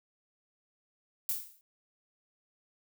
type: noise with exponential decay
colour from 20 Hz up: violet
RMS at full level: -29 dBFS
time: 1.29-1.61 s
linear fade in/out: 1 ms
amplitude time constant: 69 ms
effects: none